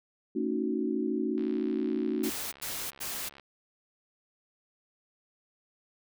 sine chord, D# half-diminished seventh, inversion second, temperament equal with one note detuned, 225.3 / 277.2 / 311.1 / 370 Hz, A3 / C#4 / D#4 / F#4, +41 / 0 / 0 / 0 cents, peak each -33 dBFS, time 0.35-2.3 s, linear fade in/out 10 ms
click train, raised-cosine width 0.3 ms, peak -34 dBFS, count 140, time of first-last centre 1.38-3.397 s, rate 68.9 Hz
white noise bursts, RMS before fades -36 dBFS, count 3, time 2.23-3.292 s, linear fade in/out 10 ms, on 290 ms, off 96 ms
effects none

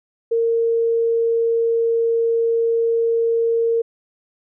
sine tone, 460.2 Hz, A#4, 22 cents flat, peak -15 dBFS, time 0.31-3.82 s, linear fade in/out 10 ms, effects none

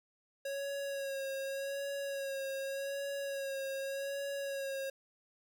square tone with vibrato, 550 Hz, C#5, 14 cents flat, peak -37 dBFS, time 0.45-4.9 s, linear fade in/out 5 ms, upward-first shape sine, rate 0.85 Hz, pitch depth 29 cents each way, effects none

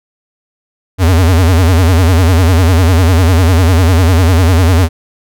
square tone with vibrato, 87.31 Hz, F2, in tune, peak -6 dBFS, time 0.98-4.89 s, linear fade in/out 50 ms, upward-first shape sine, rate 10 Hz, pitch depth 160 cents each way, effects none

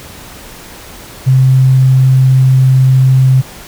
sine tone, 131 Hz, C3, 2 cents sharp, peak -4 dBFS, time 1.26-3.42 s, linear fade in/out 20 ms, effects pink hiss -32 dBFS RMS until 3.67 s

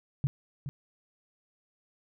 sine tone with echo, 138.8 Hz, C#3, 3 cents sharp, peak -23 dBFS, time 0.24-0.27 s, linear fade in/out 0 ms, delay 420 ms, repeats 1, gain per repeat -10 dB, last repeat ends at 0.69 s, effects none

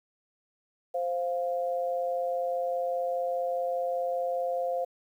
sine tone pair together, 522.9 / 698 Hz, C5 / F5, -1 / -1 cents, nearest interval perfect fourth, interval 500 cents, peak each -29 / -31 dBFS, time 0.94-4.85 s, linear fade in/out 10 ms, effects 10-bit

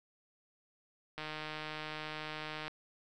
click train, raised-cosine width 0.3 ms, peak -25 dBFS, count 232, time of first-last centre 1.18-2.68 s, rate 154 Hz, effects none

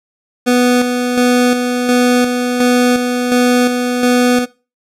25% pulse tone with tremolo, 246.9 Hz, B3, in tune, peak -5 dBFS, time 0.46-4.46 s, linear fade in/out 20 ms, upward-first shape square, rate 1.4 Hz, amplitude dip 45%, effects noise-tail reverb RT60 0.3 s tail -20 dB re dry + low-pass 12000 Hz 12 dB/octave

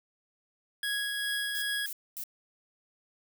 25% pulse tone with tremolo, 1661.2 Hz, G#6, in tune, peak -25 dBFS, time 0.83-1.86 s, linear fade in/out 2 ms, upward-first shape triangle, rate 2.5 Hz, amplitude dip 30%
violet noise bursts, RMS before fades -38 dBFS, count 3, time 1.55-2.237 s, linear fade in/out 0 ms, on 69 ms, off 240 ms
effects none

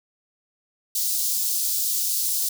white high-pass noise, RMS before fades -24 dBFS, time 0.95-2.49 s, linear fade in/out 5 ms, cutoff 4400 Hz, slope 24 dB/octave, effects none

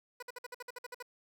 15% pulse tone bursts, 492.7 Hz, B4, 4 cents flat, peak -35 dBFS, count 11, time 0.2-1.026 s, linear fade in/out 5 ms, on 26 ms, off 54 ms, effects none

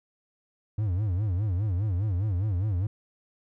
triangle tone with vibrato, 97.5 Hz, G2, 9 cents flat, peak -22 dBFS, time 0.78-2.87 s, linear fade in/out 5 ms, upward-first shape sine, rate 4.9 Hz, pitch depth 210 cents each way, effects none

